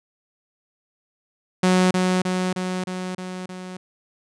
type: tone with echo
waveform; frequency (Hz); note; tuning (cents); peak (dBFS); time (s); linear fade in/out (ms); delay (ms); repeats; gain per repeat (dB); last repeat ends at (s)
sawtooth; 183.8; F#3; -11; -11; 1.63-1.91; 5; 310; 6; -3; 3.77
effects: resampled to 22050 Hz